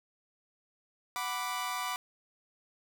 sawtooth chord, B minor, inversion second, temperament equal, 740 / 987.8 / 1174.7 Hz, F#5 / B5 / D6, 0 / 0 / 0 cents, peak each -36 / -33 / -33 dBFS, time 1.16-1.96 s, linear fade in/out 0 ms, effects none

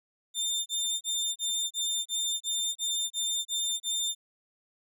25% pulse tone bursts, 3603 Hz, A7, 40 cents sharp, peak -24 dBFS, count 11, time 0.34-4.15 s, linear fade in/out 50 ms, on 320 ms, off 29 ms, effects none

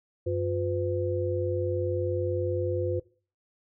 sine tone cluster, 95.5 / 355.4 / 505 Hz, G2 / F4 / B4, -45 / +30 / +39 cents, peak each -30 dBFS, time 0.26-3 s, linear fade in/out 10 ms, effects noise-tail reverb RT60 0.4 s tail -20 dB re dry

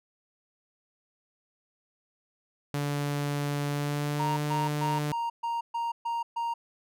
sawtooth tone with pitch glide, 144.4 to 148.46 Hz, D3 to D3, -29 to +19 cents, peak -24 dBFS, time 2.74-5.12 s, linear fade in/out 0 ms, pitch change +48 cents, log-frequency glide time 3.69-4.44 s
triangle tone bursts, 932.3 Hz, A#5, in tune, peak -26 dBFS, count 8, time 4.19-6.54 s, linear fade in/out 10 ms, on 180 ms, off 130 ms
effects none

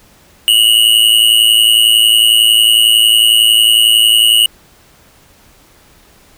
square tone with amplitude modulation, 2900 Hz, F#7, 35 cents flat, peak -3 dBFS, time 0.48-4.46 s, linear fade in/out 0 ms, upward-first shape sine, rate 111 Hz, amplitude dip 85%, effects pink hiss -46 dBFS RMS until 6.37 s

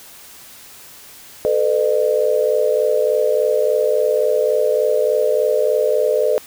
sine tone cluster, 438.5 / 502 / 605 Hz, A4 / B4 / D#5, -6 / +28 / -49 cents, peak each -18 dBFS, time 1.45-6.38 s, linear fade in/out 0 ms, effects white hiss -41 dBFS RMS until 6.46 s

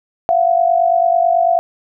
sine tone pair together, 680 / 729.1 Hz, F5 / F#5, -46 / -26 cents, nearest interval minor second, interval 120 cents, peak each -12 / -15 dBFS, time 0.29-1.59 s, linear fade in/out 0 ms, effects none

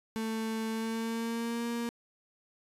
35% pulse tone with pitch glide, 222.3 to 235 Hz, A3 to A#3, +18 to +14 cents, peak -30 dBFS, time 0.16-1.89 s, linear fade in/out 0 ms, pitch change +96 cents, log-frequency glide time 0.7-1.66 s, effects resampled to 32000 Hz

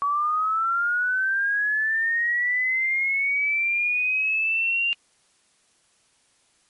sine linear sweep, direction up, 1128 to 2794 Hz, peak -20 dBFS, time 0.02-4.93 s, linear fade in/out 0 ms, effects white hiss -63 dBFS RMS until 6.69 s + MP3 48 kbps

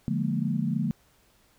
sine chord, Bb dominant seventh, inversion first, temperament just, 145.68 / 174.81 / 209.8 / 233.1 Hz, D3 / F3 / Ab3 / Bb3, -14 / +2 / +18 / 0 cents, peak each -30 dBFS, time 0.08-0.91 s, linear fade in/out 0 ms, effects pink hiss -63 dBFS RMS until 1.58 s

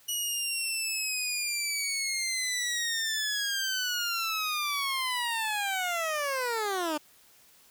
15% pulse linear sweep, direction down, 2928 to 292 Hz, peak -22 dBFS, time 0.08-6.98 s, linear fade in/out 10 ms, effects white hiss -59 dBFS RMS until 7.7 s

